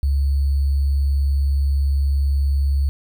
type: tone with sample-and-hold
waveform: sine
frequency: 69.6 Hz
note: C#2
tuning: 8 cents sharp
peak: -15 dBFS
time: 0.03-2.89 s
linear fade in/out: 0 ms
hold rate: 4410 Hz
effects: none